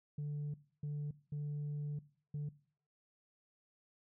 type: tone bursts at uneven times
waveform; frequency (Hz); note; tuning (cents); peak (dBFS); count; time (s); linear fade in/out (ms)
sine; 146.83; D3; 0; -35; 4; 0.18-0.54 / 0.83-1.11 / 1.32-1.99 / 2.34-2.49; 5
effects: noise-tail reverb RT60 0.5 s tail -20 dB re dry + tanh soft clip ceiling -36 dBFS